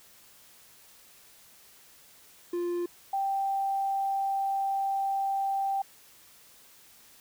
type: tone pair in turn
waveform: triangle / sine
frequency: 349.2 / 783.9 Hz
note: F4 / G5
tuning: 0 / 0 cents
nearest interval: octave + major second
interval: 1400 cents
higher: second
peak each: -26 dBFS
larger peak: neither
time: 2.53-2.86 / 3.13-5.82 s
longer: second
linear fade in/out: 5 ms
effects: white hiss -56 dBFS RMS until 7.2 s